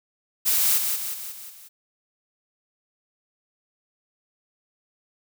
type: noise with echo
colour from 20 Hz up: blue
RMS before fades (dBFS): -21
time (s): 0.45-0.79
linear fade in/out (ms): 20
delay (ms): 180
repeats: 5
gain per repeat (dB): -5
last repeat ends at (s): 1.69
effects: none